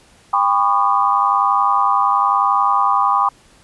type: tone cluster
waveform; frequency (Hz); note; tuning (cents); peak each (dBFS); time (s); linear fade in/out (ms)
sine; 801 / 1001 / 1112 / 1213; G5 / B5 / C#6 / D#6; +37 / +23 / +5 / -44; -18; 0.33-3.29; 5
effects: pink hiss -50 dBFS RMS until 3.63 s + resampled to 24000 Hz